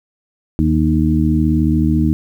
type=harmonic tone with a mistuned harmonic; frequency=78.7 Hz; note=D#2; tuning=20 cents sharp; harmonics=1 / 2 / 3 / 4; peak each=-17 / -17 / -17 / -17 dBFS; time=0.59-2.13 s; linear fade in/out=0 ms; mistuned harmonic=4; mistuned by=-26 cents; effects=8-bit